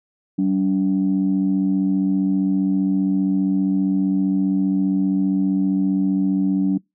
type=tone pair together; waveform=sine; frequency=190.95 / 286.1 Hz; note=G3 / D4; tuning=-45 / -45 cents; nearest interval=perfect fifth; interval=700 cents; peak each=-18 dBFS; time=0.38-6.78 s; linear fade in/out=10 ms; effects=noise-tail reverb RT60 0.2 s tail -26 dB re dry + tanh soft clip ceiling -10 dBFS